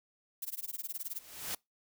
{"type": "noise with tremolo", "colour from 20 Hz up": "violet", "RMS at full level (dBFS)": -37, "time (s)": [0.42, 1.19], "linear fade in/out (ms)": 2, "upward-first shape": "sine", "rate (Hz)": 19, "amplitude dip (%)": 100}
{"type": "noise with exponential growth", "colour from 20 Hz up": "white", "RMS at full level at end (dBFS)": -35, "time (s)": [0.95, 1.55], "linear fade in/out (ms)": 5, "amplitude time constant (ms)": 130}
{"effects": ["noise-tail reverb RT60 0.2 s tail -26 dB re dry"]}